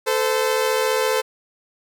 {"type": "tone pair together", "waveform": "sawtooth", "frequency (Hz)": [440, 514.6], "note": ["A4", "C5"], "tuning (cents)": [0, -29], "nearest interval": "minor third", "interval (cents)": 271, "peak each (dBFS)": -17, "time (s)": [0.06, 1.22], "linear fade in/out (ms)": 20, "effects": []}